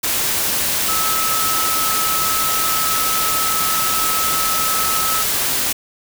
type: tone in noise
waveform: sine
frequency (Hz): 1297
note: E6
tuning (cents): -28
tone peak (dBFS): -21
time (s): 0.88-5.23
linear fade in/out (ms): 10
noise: white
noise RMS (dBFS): -19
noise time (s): 0.03-5.73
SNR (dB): -5
effects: none

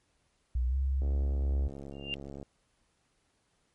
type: tone with pitch glide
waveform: sine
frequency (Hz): 61.5 to 67.07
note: B1 to C2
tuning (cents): -7 to +43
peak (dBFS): -26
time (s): 0.55-1.68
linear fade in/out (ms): 5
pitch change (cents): +150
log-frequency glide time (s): 0.68-0.75
type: click train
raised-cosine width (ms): 2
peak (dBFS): -30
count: 99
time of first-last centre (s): 1.02-2.428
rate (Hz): 69.6
type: tone with exponential growth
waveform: sine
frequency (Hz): 2794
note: F7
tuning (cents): 0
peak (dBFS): -28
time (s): 1.92-2.14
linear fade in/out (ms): 0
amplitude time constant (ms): 46
effects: pink hiss -73 dBFS RMS until 3.74 s + MP3 48 kbps

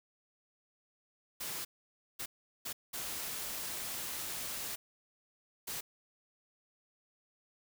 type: noise bursts at uneven times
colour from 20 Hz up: white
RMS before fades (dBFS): -40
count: 5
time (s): 1.4-1.65 / 2.19-2.26 / 2.65-2.73 / 2.93-4.76 / 5.67-5.81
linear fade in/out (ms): 10
effects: none

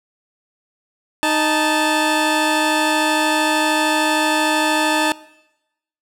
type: tone pair together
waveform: 15% pulse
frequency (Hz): 309.7 / 876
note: D#4 / A5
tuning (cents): -8 / -8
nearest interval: octave + tritone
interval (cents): 1800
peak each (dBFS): -12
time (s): 1.23-5.12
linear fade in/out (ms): 0
effects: noise-tail reverb RT60 0.9 s tail -20 dB re dry + low-pass 12000 Hz 12 dB/octave

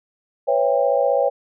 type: chord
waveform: sine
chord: C# half-diminished seventh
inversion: third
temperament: just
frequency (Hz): 498.9 / 554.4 / 665.2 / 798.3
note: B4 / C#5 / E5 / G5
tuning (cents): +17 / 0 / +16 / +31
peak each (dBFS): -21 / -18 / -24 / -23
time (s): 0.47-1.3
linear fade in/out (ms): 20
effects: none

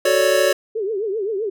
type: chord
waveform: square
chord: D major seventh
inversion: first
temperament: equal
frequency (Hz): 370 / 440 / 554.4 / 587.3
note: F#4 / A4 / C#5 / D5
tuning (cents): 0 / 0 / 0 / 0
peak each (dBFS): -22 / -24 / -18 / -20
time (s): 0.05-0.53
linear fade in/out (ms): 5
type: tone with vibrato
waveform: sine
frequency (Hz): 415.3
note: G#4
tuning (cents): 0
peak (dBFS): -20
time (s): 0.75-1.5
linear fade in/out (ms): 10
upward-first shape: triangle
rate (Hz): 7.7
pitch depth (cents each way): 200
effects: none

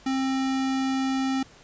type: tone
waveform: square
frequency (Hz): 265.5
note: C4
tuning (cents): +25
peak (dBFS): -24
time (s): 0.06-1.43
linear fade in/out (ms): 5
effects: pink hiss -52 dBFS RMS until 1.63 s + resampled to 16000 Hz

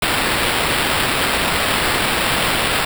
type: noise with sample-and-hold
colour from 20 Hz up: blue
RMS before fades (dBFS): -18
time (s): 0.02-2.85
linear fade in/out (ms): 5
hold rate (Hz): 6300
effects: none

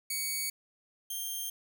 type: tone pair in turn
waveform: 5% pulse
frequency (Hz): 2240 / 3179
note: C#7 / G7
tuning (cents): +18 / +24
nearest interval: tritone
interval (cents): 606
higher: second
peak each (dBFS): -22 / -26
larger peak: first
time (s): 0.1-0.5 / 1.1-1.5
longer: neither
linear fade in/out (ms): 5
effects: 10-bit

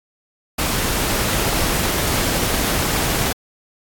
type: noise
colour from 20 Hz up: pink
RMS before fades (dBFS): -20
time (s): 0.58-3.33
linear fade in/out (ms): 10
effects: AAC 64 kbps

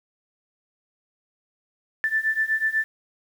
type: beating tone pair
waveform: sine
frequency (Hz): 1760 / 1768.1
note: A6 / A6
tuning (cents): 0 / +8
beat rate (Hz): 8.1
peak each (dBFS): -25 / -23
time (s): 2.04-2.84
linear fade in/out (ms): 0
effects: 8-bit

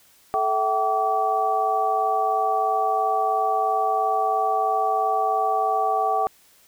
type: tone cluster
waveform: sine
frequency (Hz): 435.7 / 663 / 766 / 1150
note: A4 / E5 / G5 / D6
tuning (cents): -17 / +10 / -40 / -37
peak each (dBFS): -28 / -28 / -21 / -26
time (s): 0.34-6.27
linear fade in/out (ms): 0
effects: white hiss -56 dBFS RMS until 6.67 s

